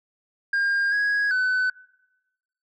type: tone with pitch steps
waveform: sine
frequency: 1610 / 1657 / 1507 Hz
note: G6 / G#6 / F#6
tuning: +46 / -4 / +31 cents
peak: -17 dBFS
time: 0.53-1.7 s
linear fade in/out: 5 ms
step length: 390 ms
effects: noise-tail reverb RT60 1.0 s tail -23 dB re dry + tanh soft clip ceiling -19 dBFS